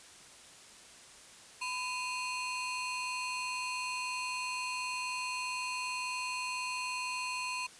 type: ring-modulated tone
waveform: 30% pulse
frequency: 1749 Hz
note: A6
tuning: 11 cents flat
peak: -29 dBFS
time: 1.61-7.67 s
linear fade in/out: 10 ms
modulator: 746 Hz
effects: white hiss -54 dBFS RMS until 7.79 s + resampled to 22050 Hz